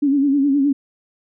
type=tone with vibrato; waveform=sine; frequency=280 Hz; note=C#4; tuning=18 cents sharp; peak=-13 dBFS; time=0.02-0.73 s; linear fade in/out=10 ms; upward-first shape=sine; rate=9.6 Hz; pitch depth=75 cents each way; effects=none